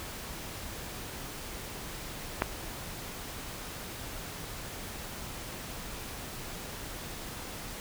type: clicks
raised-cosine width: 0.5 ms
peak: -26 / -10 dBFS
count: 2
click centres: 2.418 / 2.421 s
effects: pink hiss -41 dBFS RMS until 7.8 s